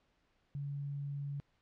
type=tone; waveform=sine; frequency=141.9 Hz; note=C#3; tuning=41 cents sharp; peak=-37 dBFS; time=0.55-1.4 s; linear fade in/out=0 ms; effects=pink hiss -75 dBFS RMS until 1.61 s + low-pass 4000 Hz 12 dB/octave